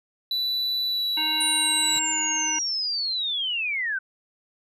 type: tone with pitch glide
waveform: triangle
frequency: 3967 to 3928 Hz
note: B7 to B7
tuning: +7 to -10 cents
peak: -22 dBFS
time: 0.31-1.99 s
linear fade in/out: 2 ms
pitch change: -17 cents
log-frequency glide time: 0.86-1.05 s
type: harmonic tone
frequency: 311.1 Hz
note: D#4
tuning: in tune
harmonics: 1 / 3 / 5 / 7 / 9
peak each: -37 / -32 / -36 / -35 / -29 dBFS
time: 1.17-2.59 s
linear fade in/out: 5 ms
type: linear sweep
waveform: sine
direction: down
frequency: 9350 to 1480 Hz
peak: -24 dBFS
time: 1.4-3.99 s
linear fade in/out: 10 ms
type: noise with exponential growth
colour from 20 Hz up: pink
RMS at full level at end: -38 dBFS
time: 1.8-1.98 s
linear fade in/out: 1 ms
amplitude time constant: 37 ms
effects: none